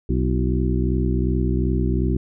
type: harmonic tone with a mistuned harmonic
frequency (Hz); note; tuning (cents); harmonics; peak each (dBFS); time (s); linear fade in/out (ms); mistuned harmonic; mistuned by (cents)
62.7; B1; +27; 1 / 2 / 3 / 4 / 5 / 6; -21 / -24 / -26 / -27 / -28 / -29; 0.09-2.17; 5; 5; +73
effects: none